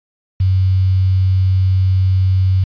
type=tone with quantisation; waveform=sine; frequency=94 Hz; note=F#2; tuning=28 cents sharp; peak=-10 dBFS; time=0.4-2.64 s; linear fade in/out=5 ms; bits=6; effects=resampled to 11025 Hz